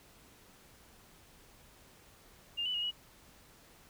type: tone with pitch steps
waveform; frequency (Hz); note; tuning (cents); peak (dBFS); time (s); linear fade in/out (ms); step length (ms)
sine; 2810 / 2983 / 2872 / 2921; F7 / F#7 / F7 / F#7; +10 / +13 / +48 / -23; -32; 2.57-2.914; 20; 86
effects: pink hiss -60 dBFS RMS until 3.89 s